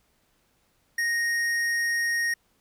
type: tone with hard clipping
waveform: sine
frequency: 1864.7 Hz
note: A#6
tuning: in tune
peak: -25 dBFS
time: 0.98-2.34 s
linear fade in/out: 5 ms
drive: 11 dB
effects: pink hiss -68 dBFS RMS until 2.6 s